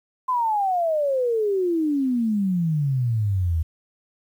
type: exponential sweep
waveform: sine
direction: down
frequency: 1038 to 77.78 Hz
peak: -19 dBFS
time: 0.28-3.63 s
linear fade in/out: 10 ms
effects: 9-bit